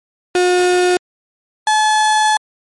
35% pulse tone pair in turn, 360 / 859 Hz, F#4 / A5, -47 / -42 cents, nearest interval octave + minor third, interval 1505 cents, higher second, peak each -9 dBFS, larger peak neither, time 0.35-0.97 / 1.67-2.37 s, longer second, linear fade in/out 2 ms, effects MP3 48 kbps

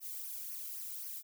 violet noise with flanger, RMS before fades -43 dBFS, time 0-1.23 s, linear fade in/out 50 ms, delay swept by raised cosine 0.25 to 1.15 ms, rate 3.8 Hz, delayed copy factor -0.75, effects none

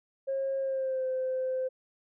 sine tone with pitch glide, 540 to 517.7 Hz, C#5 to C5, -45 to -18 cents, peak -27 dBFS, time 0.27-1.69 s, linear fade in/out 20 ms, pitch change -73 cents, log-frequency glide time 0.59-1.06 s, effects tanh soft clip ceiling -24 dBFS

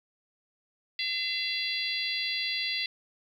harmonic tone with a mistuned harmonic, 680 Hz, F5, 46 cents flat, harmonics 3 / 4 / 5 / 6 / 7, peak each -35 / -35 / -35 / -35 / -35 dBFS, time 0.99-2.86 s, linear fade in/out 2 ms, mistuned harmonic 7, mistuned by -20 cents, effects 10-bit

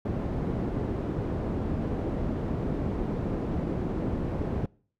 white low-pass noise, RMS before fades -30 dBFS, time 0.05-4.66 s, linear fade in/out 5 ms, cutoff 300 Hz, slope 12 dB/octave, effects noise-tail reverb RT60 0.5 s tail -25 dB re dry

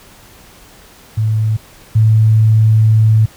sine tone pair in turn, 109.2 / 109.74 Hz, A2 / A2, -13 / -4 cents, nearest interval unison, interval 9 cents, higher second, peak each -11 / -6 dBFS, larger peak second, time 1.17-1.57 / 1.95-3.26 s, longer second, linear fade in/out 10 ms, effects pink hiss -42 dBFS RMS until 3.36 s

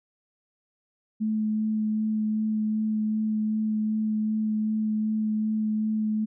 sine tone with vibrato, 216 Hz, A3, 32 cents flat, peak -23 dBFS, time 1.2-6.26 s, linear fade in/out 20 ms, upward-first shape sine, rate 2.6 Hz, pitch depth 10 cents each way, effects none

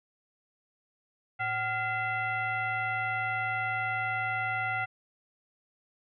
sine tone with frequency modulation, 1400 Hz, F6, 4 cents sharp, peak -28 dBFS, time 1.39-4.86 s, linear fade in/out 20 ms, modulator 644 Hz, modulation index 1.4, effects none

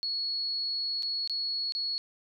sine tone with dropouts, 4359 Hz, C#8, 30 cents flat, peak -29 dBFS, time 0.03-1.98 s, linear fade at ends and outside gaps 0 ms, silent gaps 1.024-1.031 / 1.275-1.297 / 1.722-1.75 s, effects none

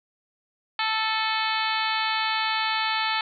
harmonic tone with a mistuned harmonic, 440 Hz, A4, in tune, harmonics 2 / 3 / 4 / 5 / 6 / 7 / 8 / 9 / 10, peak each -28 / -30 / -31 / -32 / -33 / -33 / -34 / -35 / -35 dBFS, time 0.79-3.21 s, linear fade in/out 2 ms, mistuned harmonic 6, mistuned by -45 cents, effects none

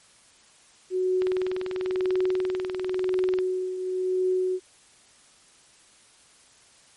sine tone with tremolo, 370 Hz, F#4, in tune, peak -20 dBFS, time 0.9-4.6 s, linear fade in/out 50 ms, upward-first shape triangle, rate 0.96 Hz, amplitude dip 65%
click train, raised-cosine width 0.3 ms, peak -19 dBFS, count 45, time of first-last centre 1.22-3.387 s, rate 20.3 Hz
effects white hiss -56 dBFS RMS until 6.96 s + MP3 48 kbps

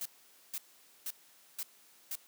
blue noise bursts, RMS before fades -38 dBFS, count 5, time 0.01-2.155 s, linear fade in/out 2 ms, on 45 ms, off 480 ms, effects white hiss -62 dBFS RMS until 2.27 s + high-pass 200 Hz 12 dB/octave

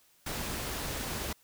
pink noise, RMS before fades -36 dBFS, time 0.26-1.33 s, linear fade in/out 5 ms, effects white hiss -65 dBFS RMS until 1.43 s

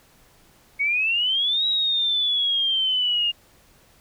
sine exponential two-way sweep, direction up then down, 2211 to 3867 to 2817 Hz, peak -19 dBFS, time 0.79-3.32 s, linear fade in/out 20 ms, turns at 1.66 s, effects pink hiss -56 dBFS RMS until 4 s

